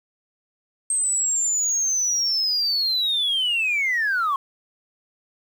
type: linear sweep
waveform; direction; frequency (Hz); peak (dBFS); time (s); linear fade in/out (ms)
sine; down; 8372 to 1063; -18; 0.9-4.36; 2
effects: tanh soft clip ceiling -16 dBFS + 8-bit